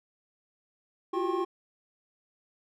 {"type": "tone cluster", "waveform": "triangle", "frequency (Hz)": [342.3, 366.1, 384.5, 789, 1079], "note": ["F4", "F#4", "G4", "G5", "C#6"], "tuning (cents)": [-35, -18, -33, 11, -47], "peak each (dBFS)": [-30, -30, -32, -36, -32], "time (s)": [1.13, 1.45], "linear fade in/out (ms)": 10, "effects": []}